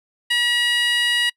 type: tone with high-pass filter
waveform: 15% pulse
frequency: 960 Hz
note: B5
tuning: 49 cents flat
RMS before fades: -19 dBFS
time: 0.3-1.3 s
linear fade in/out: 10 ms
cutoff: 2300 Hz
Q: 3.9
effects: noise-tail reverb RT60 0.1 s tail -26 dB re dry + low-pass 12000 Hz 12 dB/octave